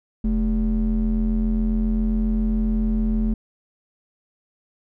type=ring-modulated tone; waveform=triangle; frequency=87.4 Hz; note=F2; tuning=2 cents sharp; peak=-13 dBFS; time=0.24-3.34 s; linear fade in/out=5 ms; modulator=131 Hz; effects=none